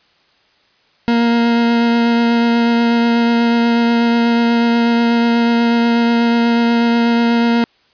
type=tone with vibrato; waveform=40% pulse; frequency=234.1 Hz; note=A#3; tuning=8 cents sharp; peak=-10 dBFS; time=1.08-7.64 s; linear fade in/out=0 ms; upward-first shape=triangle; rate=8.2 Hz; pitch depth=12 cents each way; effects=white hiss -55 dBFS RMS until 7.93 s + resampled to 11025 Hz